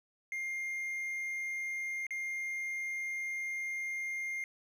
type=tone with dropouts; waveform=triangle; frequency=2115 Hz; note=C7; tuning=18 cents sharp; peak=-33 dBFS; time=0.32-4.44 s; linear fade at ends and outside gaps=1 ms; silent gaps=2.067-2.107 s; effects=none